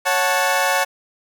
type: chord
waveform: 20% pulse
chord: F# minor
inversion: second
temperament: equal with one note detuned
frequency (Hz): 554.4 / 734 / 880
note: C#5 / F#5 / A5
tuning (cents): 0 / -14 / 0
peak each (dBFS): -16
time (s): 0.05-0.85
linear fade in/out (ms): 20
effects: none